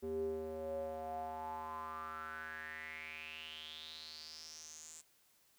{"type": "tone with band-pass filter sweep", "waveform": "square", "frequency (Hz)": 79, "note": "D#2", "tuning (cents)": 27, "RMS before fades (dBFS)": -45, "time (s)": [0.02, 5.02], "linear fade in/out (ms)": 20, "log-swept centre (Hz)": [350, 7600], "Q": 7.4, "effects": ["white hiss -71 dBFS RMS until 5.58 s"]}